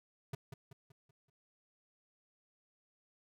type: tone with echo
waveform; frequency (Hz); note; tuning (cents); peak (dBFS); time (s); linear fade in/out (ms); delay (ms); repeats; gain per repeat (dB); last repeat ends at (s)
square; 135.1; C#3; -44; -38; 0.33-0.35; 5; 190; 5; -7; 1.3
effects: none